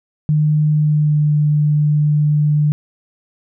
sine tone with pitch glide, 151.8 to 149.36 Hz, D#3 to D3, -42 to +30 cents, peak -11 dBFS, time 0.29-2.72 s, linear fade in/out 0 ms, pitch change -28 cents, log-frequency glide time 0.71-1.31 s, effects none

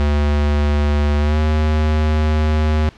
square tone with pitch glide, 73.4 to 76.96 Hz, D2 to D#2, 0 to -18 cents, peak -14 dBFS, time 0-2.89 s, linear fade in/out 0 ms, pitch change +82 cents, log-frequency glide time 1.19-1.39 s, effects pink hiss -45 dBFS RMS until 2.97 s + low-pass 4000 Hz 12 dB/octave

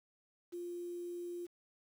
sine tone with quantisation, 349.2 Hz, F4, in tune, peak -40 dBFS, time 0.52-1.47 s, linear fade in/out 20 ms, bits 10, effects none

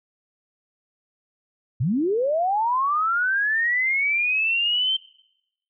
sine linear sweep, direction up, 103.83 to 3136 Hz, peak -19 dBFS, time 1.8-4.97 s, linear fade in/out 10 ms, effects noise-tail reverb RT60 0.9 s tail -24 dB re dry

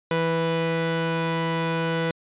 sawtooth tone pair together, 164.51 / 493.9 Hz, E3 / B4, -3 / 0 cents, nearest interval octave + perfect fifth, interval 1903 cents, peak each -21 dBFS, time 0.11-2.11 s, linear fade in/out 2 ms, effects resampled to 8000 Hz

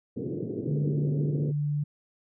white band-pass noise, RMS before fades -33 dBFS, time 0.16-1.52 s, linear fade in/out 10 ms, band 110 to 440 Hz, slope 48 dB/octave
sine tone, 146.83 Hz, D3, in tune, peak -25 dBFS, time 0.67-1.84 s, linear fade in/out 10 ms
effects none

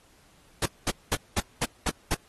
pink noise bursts, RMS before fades -26 dBFS, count 7, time 0.62-2.146 s, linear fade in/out 5 ms, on 38 ms, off 210 ms, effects pink hiss -60 dBFS RMS until 2.28 s + AAC 32 kbps

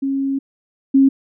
sine tone pair in turn, 272.7 / 270.8 Hz, C#4 / C#4, -28 / -40 cents, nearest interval unison, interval 12 cents, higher first, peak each -17 / -8 dBFS, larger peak second, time 0.02-0.39 / 0.94-1.09 s, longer first, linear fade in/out 10 ms, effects none

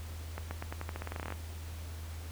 accelerating click train, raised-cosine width 0.5 ms, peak -23 dBFS, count 17, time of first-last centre 0.38-1.323 s, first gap 130 ms, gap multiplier 0.88, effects added 81 Hz sine -40 dBFS peak until 2.31 s + pink hiss -51 dBFS RMS until 2.31 s

